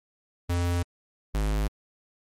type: tone pair in turn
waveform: square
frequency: 87.31 / 51.91 Hz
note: F2 / G#1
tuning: 0 / 0 cents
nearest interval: major sixth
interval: 900 cents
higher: first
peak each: -24 / -24 dBFS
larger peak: neither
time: 0.49-0.83 / 1.34-1.68 s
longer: neither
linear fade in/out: 10 ms
effects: MP3 64 kbps